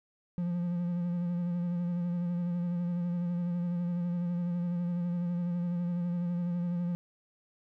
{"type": "tone with vibrato", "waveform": "triangle", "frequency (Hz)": 174.61, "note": "F3", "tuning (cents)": 0, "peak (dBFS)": -27, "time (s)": [0.38, 6.95], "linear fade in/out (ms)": 0, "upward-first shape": "sine", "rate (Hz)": 12, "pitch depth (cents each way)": 29, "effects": []}